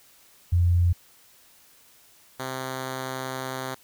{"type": "tone pair in turn", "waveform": ["sine", "5% pulse"], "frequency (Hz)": [87.31, 130.82], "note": ["F2", "C3"], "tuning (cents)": [0, 0], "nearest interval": "perfect fifth", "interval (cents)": 700, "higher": "second", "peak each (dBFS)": [-17, -19], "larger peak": "first", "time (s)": [[0.52, 0.93], [2.39, 3.75]], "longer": "second", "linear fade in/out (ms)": 10, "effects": ["white hiss -56 dBFS RMS until 3.83 s"]}